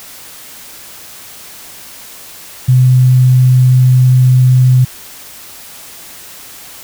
sine tone, 127.5 Hz, C3, 44 cents flat, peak -4 dBFS, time 2.68-4.85 s, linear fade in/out 10 ms, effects white hiss -33 dBFS RMS until 6.83 s

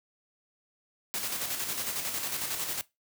white noise with tremolo, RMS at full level -32 dBFS, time 1.14-2.81 s, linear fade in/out 0 ms, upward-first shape square, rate 11 Hz, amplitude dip 40%, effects noise-tail reverb RT60 0.2 s tail -20 dB re dry + high-pass 80 Hz 12 dB/octave

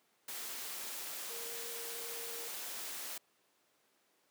sine tone in noise, 466.2 Hz, A#4, in tune, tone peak -49 dBFS, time 1.3-2.48 s, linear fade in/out 5 ms, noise white, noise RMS -43 dBFS, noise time 0.28-3.18 s, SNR -9 dB, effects pink hiss -73 dBFS RMS until 4.3 s + high-pass 300 Hz 12 dB/octave

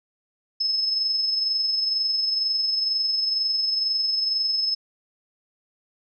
sine tone with amplitude modulation, 5200 Hz, E8, 24 cents flat, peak -19 dBFS, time 0.6-4.75 s, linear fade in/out 10 ms, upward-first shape sine, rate 22.1 Hz, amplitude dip 40%, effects none

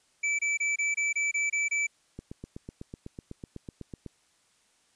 square tone bursts, 2314 Hz, D7, 26 cents flat, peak -26 dBFS, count 9, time 0.23-1.87 s, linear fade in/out 10 ms, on 160 ms, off 25 ms
click train, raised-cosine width 3 ms, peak -26 dBFS, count 16, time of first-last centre 2.19-4.063 s, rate 8.01 Hz
effects white hiss -67 dBFS RMS until 4.95 s + resampled to 22050 Hz

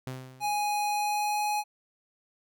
sawtooth tone with exponential decay, 129.5 Hz, C3, 17 cents flat, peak -29 dBFS, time 0.07-0.76 s, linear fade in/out 0 ms, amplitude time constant 150 ms
square tone with pitch glide, 830.6 to 836.9 Hz, G#5 to G#5, 0 to +13 cents, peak -27 dBFS, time 0.4-1.64 s, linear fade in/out 50 ms, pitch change +13 cents, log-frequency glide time 0.89-1.4 s
effects none

